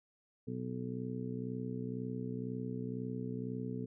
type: harmonic tone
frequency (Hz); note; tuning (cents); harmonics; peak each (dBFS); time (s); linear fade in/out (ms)
62; B1; +7; 2 / 3 / 4 / 5 / 6 / 7; -42 / -43 / -41 / -53 / -52 / -45; 0.47-3.86; 10
effects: none